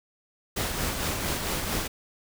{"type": "noise with tremolo", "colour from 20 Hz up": "pink", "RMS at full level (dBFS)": -28, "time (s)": [0.56, 1.88], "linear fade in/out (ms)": 10, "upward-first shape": "sine", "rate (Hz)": 4.4, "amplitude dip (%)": 35, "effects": []}